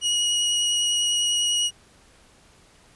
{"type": "tone with vibrato", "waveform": "sawtooth", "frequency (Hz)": 2900, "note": "F#7", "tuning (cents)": -35, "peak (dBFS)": -17, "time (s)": [0.01, 1.71], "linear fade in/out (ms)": 50, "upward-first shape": "triangle", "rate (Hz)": 10, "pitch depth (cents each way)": 10, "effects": ["pink hiss -55 dBFS RMS until 2.95 s", "resampled to 24000 Hz"]}